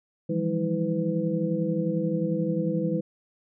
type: tone cluster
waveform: sine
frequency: 161.8 / 173.1 / 201.6 / 324.8 / 501 Hz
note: E3 / F3 / G3 / E4 / B4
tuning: -32 / -15 / +49 / -26 / +25 cents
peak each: -30 dBFS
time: 0.29-3.01 s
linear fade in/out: 10 ms
effects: none